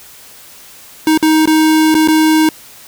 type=tone with dropouts; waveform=square; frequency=313.8 Hz; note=D#4; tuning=15 cents sharp; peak=-8 dBFS; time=1.07-2.49 s; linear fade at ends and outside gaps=2 ms; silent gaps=1.176-1.226 / 1.457-1.474 / 1.944-1.95 / 2.076-2.084 s; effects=white hiss -38 dBFS RMS until 2.87 s